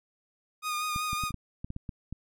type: tone with vibrato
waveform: sawtooth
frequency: 1229 Hz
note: D#6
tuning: 22 cents flat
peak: -26 dBFS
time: 0.62-1.32 s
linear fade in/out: 50 ms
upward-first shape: sine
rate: 5.3 Hz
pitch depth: 23 cents each way
type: clicks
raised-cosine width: 5 ms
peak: -24 dBFS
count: 10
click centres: 0.961 / 1.131 / 1.237 / 1.307 / 1.343 / 1.645 / 1.704 / 1.764 / 1.892 / 2.126 s
effects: none